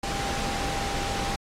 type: tone in noise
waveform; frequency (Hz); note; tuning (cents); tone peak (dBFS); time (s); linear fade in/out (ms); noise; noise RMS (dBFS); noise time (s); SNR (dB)
sine; 795; G5; +24; -33; 0.03-1.36; 5; pink; -30; 0.03-1.36; -6
effects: low-pass 7000 Hz 12 dB/octave + AAC 48 kbps